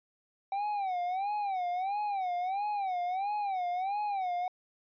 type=tone with vibrato; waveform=triangle; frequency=769 Hz; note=G5; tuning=33 cents flat; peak=-28 dBFS; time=0.52-4.48 s; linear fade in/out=2 ms; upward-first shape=sine; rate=1.5 Hz; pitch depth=150 cents each way; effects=resampled to 11025 Hz